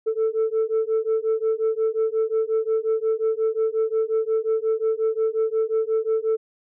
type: beating tone pair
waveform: sine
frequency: 440 / 445.6 Hz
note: A4 / A4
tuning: 0 / +22 cents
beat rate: 5.6 Hz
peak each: -21 dBFS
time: 0.06-6.37 s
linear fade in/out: 20 ms
effects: tanh soft clip ceiling -16 dBFS